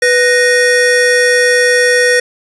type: tone pair together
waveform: square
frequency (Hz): 493.9 / 1863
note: B4 / A#6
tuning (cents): 0 / -2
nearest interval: octave + major seventh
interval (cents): 2298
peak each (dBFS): -11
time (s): 0.02-2.2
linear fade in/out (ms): 5
effects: resampled to 24000 Hz + 7-bit